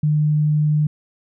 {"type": "tone", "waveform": "sine", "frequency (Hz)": 151, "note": "D3", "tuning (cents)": 48, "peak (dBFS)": -14, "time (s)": [0.03, 0.87], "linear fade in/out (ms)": 5, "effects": []}